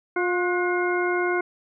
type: harmonic tone with a mistuned harmonic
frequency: 355.1 Hz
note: F4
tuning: 29 cents sharp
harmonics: 1 / 2 / 3 / 4 / 6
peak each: -23 / -30 / -31 / -28 / -31 dBFS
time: 0.16-1.41 s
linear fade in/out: 5 ms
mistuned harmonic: 4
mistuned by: +49 cents
effects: none